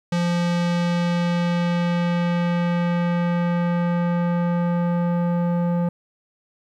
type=tone with low-pass filter sweep; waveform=square; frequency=173.5 Hz; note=F3; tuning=11 cents flat; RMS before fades=-21 dBFS; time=0.12-5.89 s; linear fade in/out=5 ms; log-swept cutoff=6000 to 860 Hz; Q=0.86; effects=10-bit